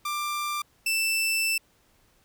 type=tone pair in turn; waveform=sawtooth; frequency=1185 / 2660 Hz; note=D6 / E7; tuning=+15 / +15 cents; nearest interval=octave + major second; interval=1400 cents; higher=second; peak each=-24 / -20 dBFS; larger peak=second; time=0.05-0.62 / 0.86-1.58 s; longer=second; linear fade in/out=5 ms; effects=pink hiss -64 dBFS RMS until 2.24 s